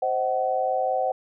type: chord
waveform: sine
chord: C diminished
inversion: none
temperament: just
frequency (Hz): 523.3 / 627.9 / 753.5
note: C5 / Eb5 / Gb5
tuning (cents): 0 / +16 / +31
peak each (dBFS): -26 / -29 / -24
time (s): 0.02-1.12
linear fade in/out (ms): 5
effects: none